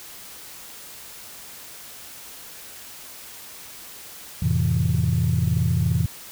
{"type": "chord", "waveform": "sine", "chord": "F major seventh", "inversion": "none", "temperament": "equal", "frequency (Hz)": [87.31, 110, 130.81, 164.81], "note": ["F2", "A2", "C3", "E3"], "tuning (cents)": [0, 0, 0, 0], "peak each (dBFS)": -23, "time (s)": [4.42, 6.06], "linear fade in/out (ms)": 5, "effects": ["tanh soft clip ceiling -11 dBFS", "white hiss -41 dBFS RMS until 6.31 s"]}